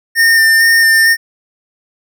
square tone with vibrato, 1813 Hz, A#6, 49 cents flat, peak -7 dBFS, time 0.15-1.17 s, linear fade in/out 50 ms, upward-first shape square, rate 2.2 Hz, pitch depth 13 cents each way, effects none

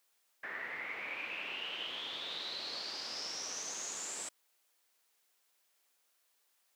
pink noise with low-pass filter sweep, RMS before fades -41 dBFS, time 0.43-4.29 s, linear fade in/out 5 ms, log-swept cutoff 1800 to 7900 Hz, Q 9.4, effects white hiss -75 dBFS RMS until 6.75 s + high-pass 400 Hz 12 dB/octave

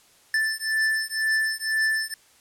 square beating tone pair, 1760 / 1762 Hz, A6 / A6, 0 / +2 cents, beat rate 2 Hz, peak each -26 / -26 dBFS, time 0.34-2.14 s, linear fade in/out 2 ms, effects white hiss -57 dBFS RMS until 2.4 s + low-pass 11000 Hz 12 dB/octave

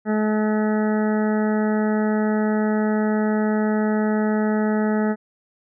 harmonic tone, 214.1 Hz, A3, 47 cents flat, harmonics 1 / 2 / 3 / 4 / 6 / 7 / 8 / 9, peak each -19 / -25 / -29 / -31 / -35 / -36 / -37 / -38 dBFS, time 0.05-5.16 s, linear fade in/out 50 ms, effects none

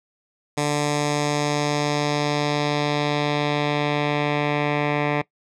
10% pulse tone with low-pass filter sweep, 147.1 Hz, D3, 3 cents sharp, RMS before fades -22 dBFS, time 0.57-5.22 s, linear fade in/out 10 ms, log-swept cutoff 8200 to 2300 Hz, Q 1.6, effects noise-tail reverb RT60 0.1 s tail -20 dB re dry

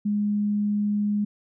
sine tone, 207 Hz, G#3, 5 cents flat, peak -21 dBFS, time 0.05-1.25 s, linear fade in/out 10 ms, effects none

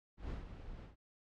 brown noise with ADSR envelope, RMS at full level -41 dBFS, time 0.17-0.96 s, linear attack 130 ms, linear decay 140 ms, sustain -8 dB, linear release 120 ms, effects low-pass 4000 Hz 12 dB/octave

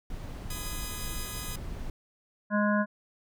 brown noise, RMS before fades -37 dBFS, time 0.1-1.9 s, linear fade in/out 2 ms
5% pulse chord, G# minor, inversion first, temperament equal with one note detuned, 1007.4 / 1244.5 / 1661.2 Hz, B5 / D#6 / G#6, +34 / 0 / 0 cents, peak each -31 / -29 / -32 dBFS, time 0.5-1.56 s, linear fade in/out 5 ms
harmonic tone, 207.7 Hz, G#3, in tune, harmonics 1 / 3 / 5 / 7 / 8, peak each -25 / -30 / -32 / -33 / -34 dBFS, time 2.5-2.86 s, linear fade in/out 50 ms
effects none

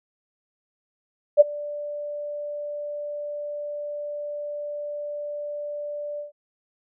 sine tone with ADSR envelope, 587.3 Hz, D5, in tune, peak -6 dBFS, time 1.37-6.32 s, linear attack 35 ms, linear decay 21 ms, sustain -23 dB, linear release 130 ms, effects none

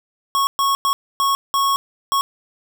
square tone bursts at uneven times, 1102 Hz, C#6, 11 cents flat, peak -16 dBFS, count 6, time 0.35-0.47 / 0.59-0.75 / 0.85-0.93 / 1.2-1.35 / 1.54-1.76 / 2.12-2.21 s, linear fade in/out 0 ms, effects none

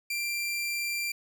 sawtooth tone, 2367 Hz, D7, 13 cents sharp, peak -26 dBFS, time 0.1-1.12 s, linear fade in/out 5 ms, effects none

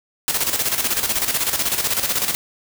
white noise with tremolo, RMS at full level -19 dBFS, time 0.28-2.35 s, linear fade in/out 0 ms, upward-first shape square, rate 16 Hz, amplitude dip 60%, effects none

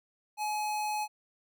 square tone, 846 Hz, G#5, 32 cents sharp, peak -31 dBFS, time 0.37-1.08 s, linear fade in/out 50 ms, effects none

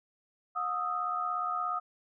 sine tone cluster, 722 / 1243 / 1320 Hz, F#5 / D#6 / E6, -43 / -2 / +2 cents, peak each -37 / -31 / -38 dBFS, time 0.55-1.8 s, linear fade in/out 20 ms, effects none

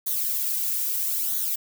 violet noise with flanger, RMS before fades -26 dBFS, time 0.06-1.56 s, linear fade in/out 10 ms, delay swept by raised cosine 0.38 to 2.48 ms, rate 0.77 Hz, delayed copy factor -0.65, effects none

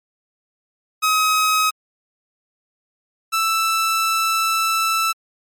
sawtooth tone pair in turn, 1269 / 1322.9 Hz, D#6 / E6, +34 / +6 cents, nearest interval minor second, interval 72 cents, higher second, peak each -11 / -13 dBFS, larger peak first, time 1.02-1.71 / 3.32-5.13 s, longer second, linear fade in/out 20 ms, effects MP3 64 kbps

